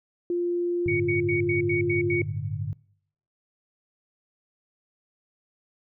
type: tone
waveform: sine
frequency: 349.2 Hz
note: F4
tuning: in tune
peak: -23 dBFS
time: 0.3-2.22 s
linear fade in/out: 2 ms
type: chord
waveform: sine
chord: G suspended second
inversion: none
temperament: equal with one note detuned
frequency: 98 / 110.51 / 146.83 Hz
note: G2 / A2 / D3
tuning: 0 / +8 / 0 cents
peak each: -32 dBFS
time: 0.86-2.73 s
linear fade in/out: 0 ms
type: tone bursts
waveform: sine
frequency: 2238 Hz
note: C#7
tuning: 16 cents sharp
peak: -26 dBFS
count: 7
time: 0.88-2.218 s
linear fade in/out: 5 ms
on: 120 ms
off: 83 ms
effects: noise-tail reverb RT60 0.7 s tail -24 dB re dry